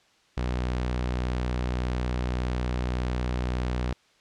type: tone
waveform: sawtooth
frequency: 61.74 Hz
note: B1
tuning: in tune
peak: -22 dBFS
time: 0.37-3.93 s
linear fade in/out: 5 ms
effects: white hiss -62 dBFS RMS until 4.2 s + low-pass 5000 Hz 12 dB/octave